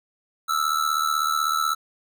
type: tone with amplitude modulation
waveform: square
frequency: 1318.5 Hz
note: E6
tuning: in tune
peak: -18 dBFS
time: 0.48-1.75 s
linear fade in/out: 20 ms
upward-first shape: sine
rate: 76.1 Hz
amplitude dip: 80%
effects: none